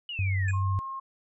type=exponential sweep; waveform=sine; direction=down; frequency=2960 to 1661.2 Hz; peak=-33 dBFS; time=0.09-0.51 s; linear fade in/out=2 ms
type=tone with vibrato; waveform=sine; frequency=95.7 Hz; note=G2; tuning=41 cents flat; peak=-24 dBFS; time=0.19-0.79 s; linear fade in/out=0 ms; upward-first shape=triangle; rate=16 Hz; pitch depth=22 cents each way
type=tone with exponential decay; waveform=square; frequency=2471 Hz; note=D#7; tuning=13 cents flat; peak=-34 dBFS; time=0.48-0.64 s; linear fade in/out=5 ms; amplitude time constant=33 ms
type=tone; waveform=sine; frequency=1072 Hz; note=C6; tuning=42 cents sharp; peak=-33 dBFS; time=0.53-1 s; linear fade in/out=10 ms
effects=resampled to 24000 Hz